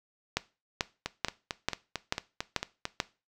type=two click trains; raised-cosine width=0.2 ms; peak=-14 / -9 dBFS; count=9 / 7; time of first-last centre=1.06-2.854 / 0.37-3.002 s; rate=4.46 / 2.28 Hz; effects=noise-tail reverb RT60 0.3 s tail -18 dB re dry